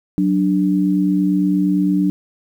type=tone pair together; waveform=sine; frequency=185.8 / 294.5 Hz; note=F#3 / D4; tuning=+7 / +5 cents; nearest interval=minor sixth; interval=798 cents; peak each=-16 dBFS; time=0.18-2.1 s; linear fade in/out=0 ms; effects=8-bit